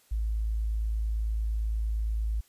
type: tone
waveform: sine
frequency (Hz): 54.4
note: A1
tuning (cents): -19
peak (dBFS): -26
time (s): 0.11-2.41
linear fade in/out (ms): 10
effects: white hiss -63 dBFS RMS until 2.48 s + resampled to 32000 Hz

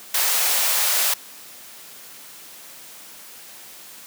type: high-pass noise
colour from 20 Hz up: white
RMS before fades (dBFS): -20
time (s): 0.14-1.14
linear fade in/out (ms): 5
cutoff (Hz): 530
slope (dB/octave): 24
effects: white hiss -42 dBFS RMS until 4.06 s + high-pass 150 Hz 12 dB/octave

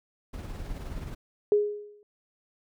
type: noise with tremolo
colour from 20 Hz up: brown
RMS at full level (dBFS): -35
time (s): 0.33-1.15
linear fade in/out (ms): 10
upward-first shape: triangle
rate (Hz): 19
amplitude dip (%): 45
type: tone with exponential decay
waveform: sine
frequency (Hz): 415.3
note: G#4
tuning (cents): 0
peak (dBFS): -16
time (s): 1.52-2.03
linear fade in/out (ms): 1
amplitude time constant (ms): 110
effects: none

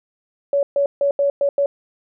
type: tone bursts at uneven times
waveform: sine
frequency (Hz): 564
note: C#5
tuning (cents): +30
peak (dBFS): -14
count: 6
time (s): 0.53-0.63 / 0.76-0.86 / 1.01-1.11 / 1.19-1.3 / 1.41-1.49 / 1.58-1.66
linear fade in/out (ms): 2
effects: none

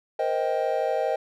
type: chord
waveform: triangle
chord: C minor seventh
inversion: third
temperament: just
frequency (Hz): 470.9 / 523.3 / 627.9 / 784.9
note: Bb4 / C5 / Eb5 / G5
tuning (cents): +18 / 0 / +16 / +2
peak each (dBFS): -28 / -26 / -25 / -27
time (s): 0.19-1.16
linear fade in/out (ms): 5
effects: none

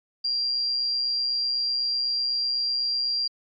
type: tone with amplitude modulation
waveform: sine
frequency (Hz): 4756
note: D8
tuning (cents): +21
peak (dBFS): -21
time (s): 0.24-3.28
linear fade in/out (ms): 10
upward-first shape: sine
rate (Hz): 128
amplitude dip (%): 35
effects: MP3 48 kbps

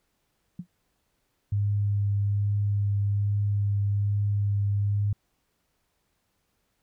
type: tone with exponential decay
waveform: sine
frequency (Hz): 176.4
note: F3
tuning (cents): +18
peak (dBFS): -29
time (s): 0.59-0.67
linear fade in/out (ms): 5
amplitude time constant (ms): 16
type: tone with vibrato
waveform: sine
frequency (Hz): 101.7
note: G#2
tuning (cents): -36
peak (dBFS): -22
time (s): 1.52-5.13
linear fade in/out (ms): 5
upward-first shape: triangle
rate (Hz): 1.2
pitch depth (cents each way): 13
effects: pink hiss -74 dBFS RMS until 6.82 s

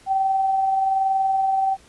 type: tone with amplitude modulation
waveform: sine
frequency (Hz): 772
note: G5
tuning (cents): -27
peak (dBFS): -16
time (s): 0.06-1.77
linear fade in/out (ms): 50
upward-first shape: sine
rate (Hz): 21.1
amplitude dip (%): 30
effects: pink hiss -52 dBFS RMS until 1.88 s + resampled to 24000 Hz

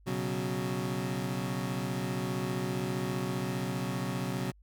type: chord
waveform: 25% pulse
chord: B suspended second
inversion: none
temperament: equal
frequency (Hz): 123.47 / 138.59 / 185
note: B2 / C#3 / F#3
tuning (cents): 0 / 0 / 0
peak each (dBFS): -32 / -33 / -31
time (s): 0.06-4.52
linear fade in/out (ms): 20
effects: added 50 Hz sine -56 dBFS peak until 4.62 s

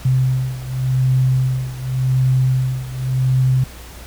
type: beating tone pair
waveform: sine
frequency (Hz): 129.2 / 130.08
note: C3 / C3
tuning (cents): -21 / -10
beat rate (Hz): 0.88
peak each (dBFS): -16 / -19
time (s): 0.05-3.64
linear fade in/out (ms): 5
effects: added 60 Hz sine -36 dBFS peak until 4.06 s + pink hiss -39 dBFS RMS until 4.06 s

